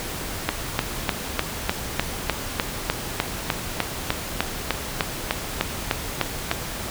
click train, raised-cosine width 0.3 ms, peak -3 dBFS, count 21, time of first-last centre 0.49-6.514 s, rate 3.32 Hz, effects pink hiss -31 dBFS RMS until 6.9 s

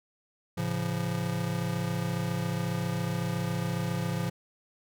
square chord, A augmented, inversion none, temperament just, 110 / 137.5 / 171.88 Hz, A2 / C#3 / E#3, 0 / -14 / -27 cents, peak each -35 / -35 / -32 dBFS, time 0.57-4.3 s, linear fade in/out 10 ms, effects none

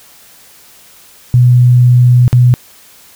sine tone with dropouts, 123.47 Hz, B2, in tune, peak -3 dBFS, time 1.34-2.54 s, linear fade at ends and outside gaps 0 ms, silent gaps 2.28-2.329 s, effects white hiss -41 dBFS RMS until 3.15 s

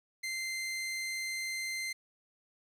sawtooth tone, 2081 Hz, C7, 10 cents flat, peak -31 dBFS, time 0.23-1.93 s, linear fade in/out 10 ms, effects low-pass 11000 Hz 12 dB/octave + 11-bit

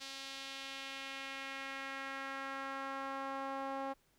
sawtooth tone with band-pass filter sweep, 271.1 Hz, C#4, 38 cents flat, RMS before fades -43 dBFS, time 0-3.94 s, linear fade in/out 20 ms, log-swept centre 4300 to 810 Hz, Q 1.5, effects pink hiss -73 dBFS RMS until 4.18 s

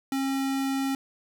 square tone, 270.4 Hz, C#4, 43 cents flat, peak -26 dBFS, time 0.12-0.95 s, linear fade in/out 2 ms, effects 10-bit

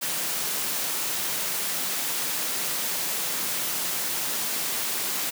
white high-pass noise, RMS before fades -28 dBFS, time 0.01-5.31 s, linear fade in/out 20 ms, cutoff 130 Hz, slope 48 dB/octave, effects none

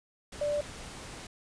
sine tone in noise, 587.3 Hz, D5, in tune, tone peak -27 dBFS, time 0.41-0.61 s, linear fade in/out 5 ms, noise pink, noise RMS -44 dBFS, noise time 0.32-1.27 s, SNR +14 dB, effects resampled to 22050 Hz

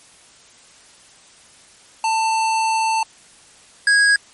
square tone pair in turn, 890 / 1648.4 Hz, A5 / G#6, +20 / -13 cents, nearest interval major seventh, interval 1067 cents, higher second, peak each -17 / -12 dBFS, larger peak second, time 2.04-3.03 / 3.87-4.16 s, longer first, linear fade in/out 2 ms, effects white hiss -48 dBFS RMS until 4.33 s + MP3 48 kbps

